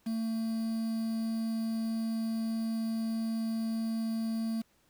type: tone with quantisation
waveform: triangle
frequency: 224.6 Hz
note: A3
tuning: 36 cents sharp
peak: -28 dBFS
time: 0.06-4.62 s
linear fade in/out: 10 ms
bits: 8
effects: pink hiss -69 dBFS RMS until 4.89 s